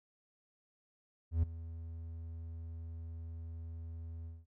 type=tone with ADSR envelope; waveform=triangle; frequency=82.3 Hz; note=E2; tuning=2 cents flat; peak=-23 dBFS; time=1.31-4.46 s; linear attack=120 ms; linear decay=9 ms; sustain=-17 dB; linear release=200 ms; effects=none